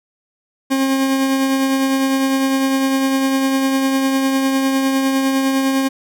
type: tone with tremolo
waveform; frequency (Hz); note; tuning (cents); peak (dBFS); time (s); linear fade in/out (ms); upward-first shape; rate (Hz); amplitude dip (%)
40% pulse; 268.5; C4; +45; -12; 0.7-5.89; 20; triangle; 9.9; 35
effects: none